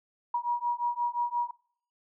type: beating tone pair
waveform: sine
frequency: 956 / 961.7 Hz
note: A#5 / B5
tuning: +43 / -46 cents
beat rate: 5.7 Hz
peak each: -30 dBFS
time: 0.34-1.51 s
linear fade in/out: 5 ms
effects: noise-tail reverb RT60 0.6 s tail -23 dB re dry